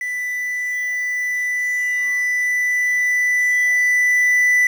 triangle tone with level ramp, 1985 Hz, B6, 8 cents sharp, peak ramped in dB -20 to -10 dBFS, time 0.01-4.67 s, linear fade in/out 2 ms, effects 7-bit

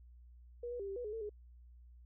sine tone with pitch steps, 480.1 / 486.8 / 397.2 / 391.9 / 488.4 / 421 / 449.6 / 417 Hz, B4 / B4 / G4 / G4 / B4 / G#4 / A4 / G#4, -49 / -25 / +23 / 0 / -19 / +24 / +37 / +7 cents, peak -39 dBFS, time 0.63-1.294 s, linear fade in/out 5 ms, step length 83 ms, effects added 60 Hz sine -55 dBFS peak until 2.05 s

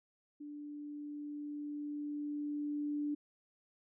sine tone with level ramp, 293.7 Hz, D4, in tune, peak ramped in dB -44 to -33 dBFS, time 0.4-3.15 s, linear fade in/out 10 ms, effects none

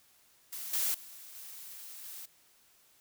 blue noise with level steps, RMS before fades -41 / -31 / -50 / -47 / -45 dBFS, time 0.52-2.26 s, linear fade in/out 10 ms, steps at 0.73 / 0.94 / 1.35 / 2.04 s, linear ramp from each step 5 ms, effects white hiss -65 dBFS RMS until 3 s

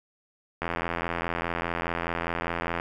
click train, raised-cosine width 0.5 ms, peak -13 dBFS, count 186, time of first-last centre 0.62-2.799 s, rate 84.9 Hz, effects 9-bit

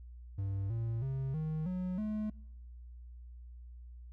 triangle tone with pitch steps, 98 / 114.54 / 133.87 / 156.47 / 182.87 / 213.7 Hz, G2 / A#2 / C3 / D#3 / F#3 / G#3, 0 / -30 / +40 / +10 / -20 / +50 cents, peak -31 dBFS, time 0.38-2.3 s, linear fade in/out 5 ms, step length 320 ms, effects noise-tail reverb RT60 0.9 s tail -25 dB re dry + added 60 Hz sine -47 dBFS peak until 4.12 s

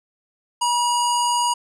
square tone with low-pass filter, 962 Hz, B5, 46 cents flat, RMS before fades -20 dBFS, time 0.61-1.54 s, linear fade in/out 10 ms, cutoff 8300 Hz, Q 2.8, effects none

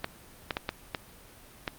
clicks, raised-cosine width 0.3 ms, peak -13 dBFS, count 6, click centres 0.044 / 0.508 / 0.569 / 0.691 / 0.948 / 1.678 s, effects pink hiss -52 dBFS RMS until 1.78 s + Opus 32 kbps

